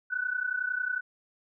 sine tone pair together, 1476 / 1507 Hz, F#6 / F#6, -5 / +31 cents, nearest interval unison, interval 36 cents, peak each -31 / -31 dBFS, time 0.1-1.01 s, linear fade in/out 20 ms, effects none

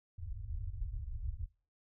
pink low-pass noise, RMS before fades -40 dBFS, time 0.18-1.46 s, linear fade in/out 10 ms, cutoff 110 Hz, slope 96 dB/octave, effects noise-tail reverb RT60 0.4 s tail -23 dB re dry

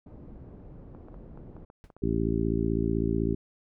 pink low-pass noise, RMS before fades -46 dBFS, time 0.06-1.65 s, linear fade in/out 5 ms, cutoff 400 Hz, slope 12 dB/octave
clicks, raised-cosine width 1 ms, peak -35 dBFS, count 8, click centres 0.949 / 1.085 / 1.143 / 1.375 / 1.566 / 1.701 / 1.902 / 1.966 s
brown noise with exponential decay, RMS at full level -43 dBFS, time 1.84-1.94 s, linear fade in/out 0 ms, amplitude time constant 21 ms
harmonic tone, 55.9 Hz, A1, 28 cents sharp, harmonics 1 / 2 / 3 / 4 / 5 / 6 / 7, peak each -32 / -32 / -32 / -32 / -32 / -32 / -32 dBFS, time 2.02-3.35 s, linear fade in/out 10 ms
effects none

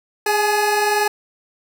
25% pulse tone pair together, 413.9 / 848.6 Hz, G#4 / G#5, -6 / +37 cents, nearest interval octave, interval 1243 cents, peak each -15 dBFS, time 0.26-1.08 s, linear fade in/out 5 ms, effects none

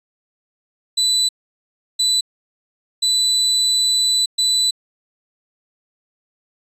35% pulse tone bursts at uneven times, 3985 Hz, B7, 15 cents sharp, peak -12 dBFS, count 4, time 0.97-1.29 / 1.99-2.21 / 3.02-4.26 / 4.38-4.71 s, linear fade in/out 10 ms, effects resampled to 32000 Hz

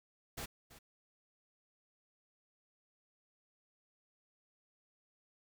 pink noise with echo, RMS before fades -43 dBFS, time 0.37-0.46 s, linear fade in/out 10 ms, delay 330 ms, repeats 1, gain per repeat -15 dB, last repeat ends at 0.79 s, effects none

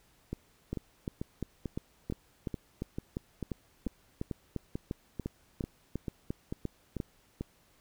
two click trains, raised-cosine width 3 ms, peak -21 / -22 dBFS, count 19 / 17, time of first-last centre 0.73-7.002 / 0.33-7.41 s, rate 2.87 / 2.26 Hz, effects pink hiss -66 dBFS RMS until 7.8 s

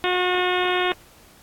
harmonic tone, 362.1 Hz, F#4, 37 cents flat, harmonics 1 / 2 / 3 / 4 / 5 / 6 / 7 / 8 / 9 / 10, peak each -23 / -26 / -28 / -29 / -30 / -31 / -31 / -32 / -33 / -33 dBFS, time 0.04-0.92 s, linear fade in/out 0 ms, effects pink hiss -51 dBFS RMS until 1.42 s + AAC 64 kbps

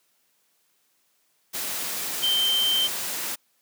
sine tone in noise, 3122 Hz, G7, 8 cents flat, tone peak -20 dBFS, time 2.22-2.88 s, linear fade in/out 20 ms, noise white, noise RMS -30 dBFS, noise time 1.53-3.36 s, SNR +7 dB, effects white hiss -68 dBFS RMS until 3.61 s + high-pass 150 Hz 12 dB/octave

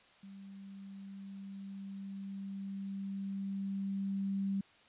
sine tone with level ramp, 195.9 Hz, G3, 1 cent flat, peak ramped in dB -48 to -31 dBFS, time 0.23-4.61 s, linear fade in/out 5 ms, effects white hiss -63 dBFS RMS until 4.88 s + resampled to 8000 Hz

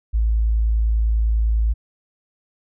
sine tone, 55 Hz, A1, in tune, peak -15 dBFS, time 0.13-1.74 s, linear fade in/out 20 ms, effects none

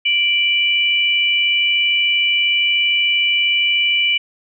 sine tone pair together, 2345 / 2962 Hz, D7 / F#7, -3 / +1 cents, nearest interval major third, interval 404 cents, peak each -16 dBFS, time 0.05-4.18 s, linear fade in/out 10 ms, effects none

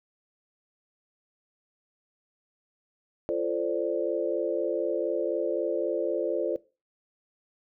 sine chord, D minor seventh, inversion first, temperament equal with one note detuned, 343.4 / 440 / 523.3 / 587.3 Hz, F4 / A4 / C5 / D5, -29 / 0 / 0 / 0 cents, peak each -31 dBFS, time 3.29-6.56 s, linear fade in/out 0 ms, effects noise-tail reverb RT60 0.3 s tail -19 dB re dry

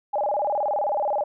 sine tone with vibrato, 698.5 Hz, F5, in tune, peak -21 dBFS, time 0.13-1.24 s, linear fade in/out 10 ms, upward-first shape square, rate 19 Hz, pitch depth 280 cents each way, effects none

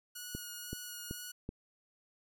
5% pulse tone with vibrato, 1452 Hz, F#6, 33 cents flat, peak -32 dBFS, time 0.15-1.32 s, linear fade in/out 10 ms, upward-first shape sine, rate 2 Hz, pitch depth 14 cents each way
click train, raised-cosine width 3 ms, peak -26 dBFS, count 4, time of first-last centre 0.35-1.491 s, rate 2.63 Hz
effects none

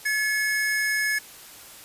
square tone pair together, 1712 / 2186 Hz, A6 / C#7, -48 / -25 cents, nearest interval major third, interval 423 cents, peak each -24 / -29 dBFS, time 0.05-1.19 s, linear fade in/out 10 ms, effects white hiss -45 dBFS RMS until 1.84 s + resampled to 32000 Hz

